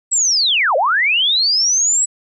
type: linear two-way sweep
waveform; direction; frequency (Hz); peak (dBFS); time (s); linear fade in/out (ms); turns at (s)
sine; down then up; 7920 to 493.9 to 7920; -12; 0.11-2.06; 20; 0.76
effects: none